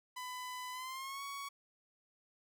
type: tone with pitch glide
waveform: sawtooth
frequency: 1002 to 1118.2 Hz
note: B5 to C#6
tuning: +25 to +15 cents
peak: -38 dBFS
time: 0.16-1.49 s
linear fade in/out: 10 ms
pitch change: +190 cents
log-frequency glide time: 0.72-1.23 s
effects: none